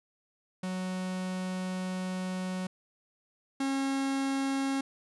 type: tone pair in turn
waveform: 45% pulse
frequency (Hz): 185 / 271.6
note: F#3 / C#4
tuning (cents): 0 / -35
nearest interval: perfect fifth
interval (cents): 665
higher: second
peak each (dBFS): -32 / -28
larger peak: second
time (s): 0.63-2.67 / 3.6-4.81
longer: first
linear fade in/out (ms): 5
effects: resampled to 24000 Hz